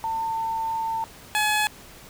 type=tone pair in turn; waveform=sine / 15% pulse; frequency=899 / 848.5 Hz; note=A5 / G#5; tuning=+37 / +37 cents; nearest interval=minor second; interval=100 cents; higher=first; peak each=-24 / -14 dBFS; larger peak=second; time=0.04-1.04 / 1.35-1.67 s; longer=first; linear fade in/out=0 ms; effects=pink hiss -46 dBFS RMS until 2.09 s